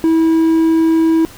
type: tone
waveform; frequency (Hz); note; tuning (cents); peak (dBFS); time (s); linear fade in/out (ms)
triangle; 324.7; E4; -26; -7; 0.04-1.25; 0
effects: pink hiss -38 dBFS RMS until 1.37 s